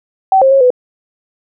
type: tone with pitch steps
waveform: sine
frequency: 766 / 534 / 544 / 500 Hz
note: G5 / C5 / C#5 / B4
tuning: -40 / +35 / -33 / +21 cents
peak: -5 dBFS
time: 0.32-0.704 s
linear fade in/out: 2 ms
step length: 96 ms
effects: none